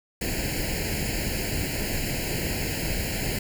pink noise with comb filter, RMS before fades -28 dBFS, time 0.21-3.39 s, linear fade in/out 5 ms, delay 0.42 ms, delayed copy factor +1, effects none

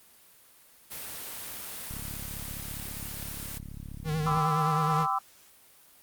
white noise, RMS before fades -39 dBFS, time 0.9-3.59 s, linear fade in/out 20 ms
click train, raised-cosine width 5 ms, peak -28 dBFS, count 87, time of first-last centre 1.91-4.374 s, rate 34.9 Hz
square tone with vibrato, 155.56 Hz, D#3, in tune, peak -28 dBFS, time 4.04-5.07 s, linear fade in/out 50 ms, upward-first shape sine, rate 9.6 Hz, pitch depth 60 cents each way
sine chord, E minor seventh, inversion first, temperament equal with one note detuned, 784 / 1013.2 / 1174.7 / 1318.5 Hz, G5 / B5 / D6 / E6, 0 / +44 / 0 / 0 cents, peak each -31 dBFS, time 4.26-5.19 s, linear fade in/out 10 ms
effects white hiss -57 dBFS RMS until 6.02 s + Opus 32 kbps

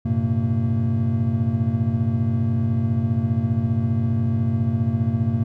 triangle tone cluster, 97.8 / 113.1 / 127.8 / 228.4 Hz, G2 / A2 / C3 / A#3, -4 / +48 / -40 / -35 cents, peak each -22 dBFS, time 0.05-5.44 s, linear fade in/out 10 ms, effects none

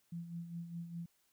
sine tone with tremolo, 169.8 Hz, F3, 48 cents flat, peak -39 dBFS, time 0.12-1.06 s, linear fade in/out 5 ms, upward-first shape sine, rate 4.9 Hz, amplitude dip 60%, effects white hiss -75 dBFS RMS until 1.32 s

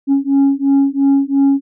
sine beating tone pair, 274.8 / 277.7 Hz, C#4 / C#4, -15 / +3 cents, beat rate 2.9 Hz, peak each -11 dBFS, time 0.07-1.61 s, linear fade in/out 50 ms, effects tanh soft clip ceiling -7 dBFS

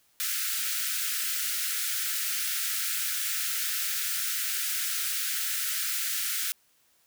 white high-pass noise, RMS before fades -30 dBFS, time 0.2-6.52 s, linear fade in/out 0 ms, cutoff 1300 Hz, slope 96 dB/octave, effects white hiss -66 dBFS RMS until 7.06 s

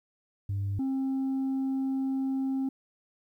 sine tone pair in turn, 99.3 / 266.9 Hz, G2 / C4, +23 / +35 cents, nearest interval octave + perfect fourth, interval 1712 cents, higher second, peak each -26 / -24 dBFS, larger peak second, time 0.49-0.79 / 0.79-2.69 s, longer second, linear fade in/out 5 ms, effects tanh soft clip ceiling -26 dBFS + 11-bit

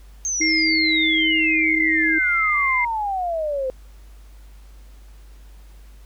sine exponential sweep, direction down, 6430 to 510 Hz, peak -21 dBFS, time 0.25-3.7 s, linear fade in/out 0 ms
sine tone, 317.9 Hz, D#4, 37 cents sharp, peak -22 dBFS, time 0.4-2.19 s, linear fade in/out 10 ms
sine tone with pitch glide, 2113 to 2096 Hz, C7 to C7, +16 to +2 cents, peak -18 dBFS, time 0.41-2.85 s, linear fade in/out 5 ms, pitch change -14 cents, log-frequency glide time 0.59-0.95 s
effects added 50 Hz sine -41 dBFS peak until 6.05 s + pink hiss -56 dBFS RMS until 6.05 s

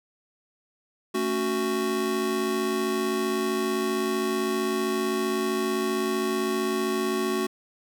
square chord, F# minor, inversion first, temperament just, 222 / 277.5 / 370 Hz, A3 / C#4 / F#4, +16 / +2 / 0 cents, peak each -31 / -33 / -27 dBFS, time 1.14-7.47 s, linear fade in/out 10 ms, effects none

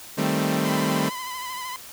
sawtooth chord, A half-diminished seventh, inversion second, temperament equal with one note detuned, 155.56 / 196 / 220 / 262.8 Hz, Eb3 / G3 / A3 / C4, 0 / 0 / 0 / +8 cents, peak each -23 dBFS, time 0.17-1.1 s, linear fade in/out 20 ms
sawtooth tone with vibrato, 1010 Hz, B5, 39 cents sharp, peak -27 dBFS, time 0.65-1.76 s, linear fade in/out 0 ms, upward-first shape sine, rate 13 Hz, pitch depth 44 cents each way
effects white hiss -42 dBFS RMS until 1.92 s

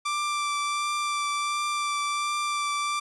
sawtooth tone with vibrato, 1174.7 Hz, D6, in tune, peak -22 dBFS, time 0.05-3 s, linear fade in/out 10 ms, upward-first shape triangle, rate 1.4 Hz, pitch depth 14 cents each way, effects resampled to 24000 Hz

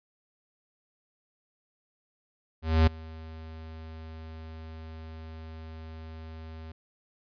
square tone with ADSR envelope, 80.1 Hz, E2, 49 cents flat, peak -17 dBFS, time 2.62-6.72 s, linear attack 250 ms, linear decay 8 ms, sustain -24 dB, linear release 5 ms, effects resampled to 11025 Hz

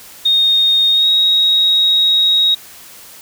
sine tone with pitch glide, 3703 to 3783 Hz, A#7 to A#7, -12 to +25 cents, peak -9 dBFS, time 0.25-2.55 s, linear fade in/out 10 ms, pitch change +37 cents, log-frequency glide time 0.91-1.08 s, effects white hiss -38 dBFS RMS until 3.21 s

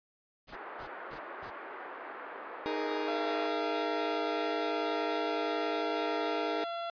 pink noise bursts, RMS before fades -50 dBFS, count 4, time 0.47-1.51 s, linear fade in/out 20 ms, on 95 ms, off 220 ms
white band-pass noise, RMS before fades -44 dBFS, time 0.52-3.47 s, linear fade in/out 10 ms, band 330 to 1600 Hz, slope 24 dB/octave
30% pulse chord, D# suspended fourth, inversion none, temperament equal, 311.1 / 415.3 / 466.2 Hz, D#4 / G#4 / A#4, 0 / 0 / 0 cents, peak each -34 dBFS, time 2.66-6.64 s, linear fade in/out 0 ms
30% pulse tone, 681 Hz, F5, 44 cents flat, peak -32 dBFS, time 3.08-6.9 s, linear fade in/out 2 ms
effects resampled to 11025 Hz

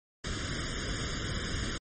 pink noise with comb filter, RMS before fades -34 dBFS, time 0.24-1.78 s, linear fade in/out 5 ms, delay 0.59 ms, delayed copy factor +0.9, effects MP3 32 kbps

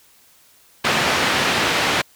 white band-pass noise, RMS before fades -19 dBFS, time 0.84-2.02 s, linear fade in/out 10 ms, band 100 to 2800 Hz, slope 12 dB/octave, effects white hiss -53 dBFS RMS until 2.15 s

